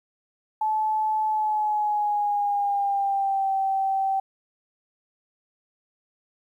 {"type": "tone with pitch glide", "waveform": "sine", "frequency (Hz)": [865, 775.1], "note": ["A5", "G5"], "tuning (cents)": [-30, -20], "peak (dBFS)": -21, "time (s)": [0.61, 4.2], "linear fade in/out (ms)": 5, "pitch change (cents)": -190, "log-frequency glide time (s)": [1.27, 3.52], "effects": ["10-bit"]}